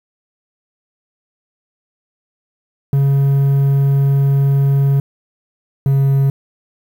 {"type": "tone pair in turn", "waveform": "triangle", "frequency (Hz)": [138.59, 137.24], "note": ["C#3", "C#3"], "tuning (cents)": [0, -17], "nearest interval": "unison", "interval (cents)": 17, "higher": "first", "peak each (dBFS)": -8, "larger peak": "neither", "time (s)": [[2.93, 5], [5.86, 6.3]], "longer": "first", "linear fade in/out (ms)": 2, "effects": ["7-bit"]}